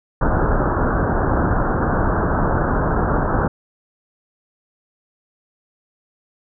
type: low-pass noise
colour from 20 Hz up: pink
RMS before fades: -18 dBFS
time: 0.21-3.48 s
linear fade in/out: 5 ms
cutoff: 1600 Hz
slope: 96 dB/octave
effects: none